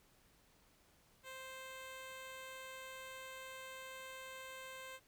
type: tone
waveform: 10% pulse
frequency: 523.3 Hz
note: C5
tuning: in tune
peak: -40 dBFS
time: 1.23-5 s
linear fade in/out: 50 ms
effects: pink hiss -70 dBFS RMS until 5.07 s